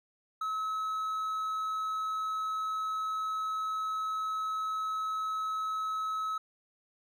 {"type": "tone", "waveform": "triangle", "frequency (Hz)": 1289, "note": "E6", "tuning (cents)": -39, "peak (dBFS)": -29, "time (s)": [0.41, 6.38], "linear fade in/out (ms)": 5, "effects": []}